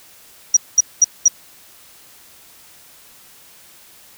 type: tone bursts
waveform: sine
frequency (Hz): 5770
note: F#8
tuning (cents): -44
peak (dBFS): -6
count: 4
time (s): 0.54-1.282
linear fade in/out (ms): 5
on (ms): 28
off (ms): 210
effects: white hiss -46 dBFS RMS until 4.17 s